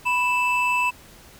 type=tone pair together; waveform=triangle; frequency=987.8 / 2637 Hz; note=B5 / E7; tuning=0 / 0 cents; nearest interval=octave + perfect fourth; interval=1700 cents; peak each=-20 dBFS; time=0.05-0.91 s; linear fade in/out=20 ms; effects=pink hiss -48 dBFS RMS until 1.39 s